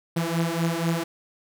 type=beating tone pair; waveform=sawtooth; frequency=164.81 / 168.91 Hz; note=E3 / E3; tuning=0 / +43 cents; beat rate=4.1 Hz; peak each=-22 / -22 dBFS; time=0.16-1.04 s; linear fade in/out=10 ms; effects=none